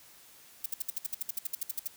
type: noise bursts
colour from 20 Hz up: violet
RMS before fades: -32 dBFS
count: 16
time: 0.64-1.875 s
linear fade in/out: 5 ms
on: 20 ms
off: 61 ms
effects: white hiss -56 dBFS RMS until 1.96 s